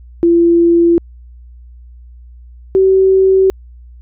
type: tone pair in turn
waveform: sine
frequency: 340 / 381.6 Hz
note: F4 / G4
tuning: -46 / -47 cents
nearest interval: major second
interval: 199 cents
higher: second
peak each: -6 dBFS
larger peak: neither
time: 0.23-0.98 / 2.75-3.5 s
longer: neither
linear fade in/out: 0 ms
effects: added 60 Hz sine -34 dBFS peak until 4.01 s